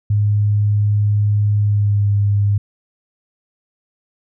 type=tone with pitch glide; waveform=sine; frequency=103.83 to 101.75 Hz; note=G#2 to G#2; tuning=0 to -35 cents; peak=-12 dBFS; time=0.1-2.58 s; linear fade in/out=5 ms; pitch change=-35 cents; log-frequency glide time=1.59-2.1 s; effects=none